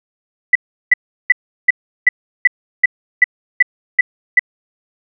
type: tone bursts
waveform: sine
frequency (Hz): 1985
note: B6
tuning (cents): +8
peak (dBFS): -4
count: 11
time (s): 0.53-4.394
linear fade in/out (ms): 5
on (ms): 24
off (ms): 360
effects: none